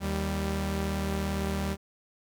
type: tone pair together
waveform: sawtooth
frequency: 77.78 / 195.99 Hz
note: D#2 / G3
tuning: 0 / 0 cents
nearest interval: octave + major third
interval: 1600 cents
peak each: -27 dBFS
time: 0-1.77 s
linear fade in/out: 50 ms
effects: none